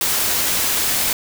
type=noise; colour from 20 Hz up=white; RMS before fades=-19 dBFS; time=0.01-1.13 s; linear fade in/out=2 ms; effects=none